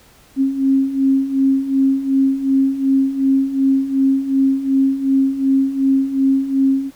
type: beating tone pair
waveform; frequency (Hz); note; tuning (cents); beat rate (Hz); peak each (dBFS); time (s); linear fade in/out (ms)
sine; 267.7 / 270.4; C4 / C#4; +40 / -43; 2.7; -19 / -14; 0.36-6.91; 50
effects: pink hiss -49 dBFS RMS until 6.95 s